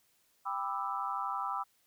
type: chord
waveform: sine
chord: E minor seventh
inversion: first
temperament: just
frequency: 791.1 / 988.9 / 1186.7 / 1318.5 Hz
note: G5 / B5 / D6 / E6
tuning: +16 / +2 / +18 / 0 cents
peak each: -39 / -38 / -38 / -38 dBFS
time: 0.45-1.64 s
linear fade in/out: 20 ms
effects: white hiss -71 dBFS RMS until 1.86 s